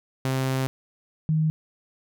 sawtooth / sine tone pair in turn, 131.9 / 156.86 Hz, C3 / D#3, +14 / +14 cents, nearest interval minor third, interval 300 cents, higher second, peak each -19 dBFS, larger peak neither, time 0.25-0.67 / 1.29-1.5 s, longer first, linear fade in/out 0 ms, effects none

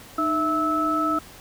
sine tone cluster, 307.1 / 660 / 1305 Hz, D#4 / E5 / E6, -23 / +2 / -18 cents, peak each -25 / -30 / -22 dBFS, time 0.18-1.19 s, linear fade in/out 5 ms, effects pink hiss -45 dBFS RMS until 1.4 s

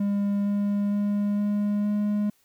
triangle tone with pitch steps, 201.9 / 203.3 / 204.7 / 206.1 / 207.6 Hz, G#3 / G#3 / G#3 / G#3 / G#3, -49 / -37 / -25 / -13 / 0 cents, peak -20 dBFS, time 0-2.3 s, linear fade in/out 5 ms, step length 460 ms, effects white hiss -65 dBFS RMS until 2.44 s

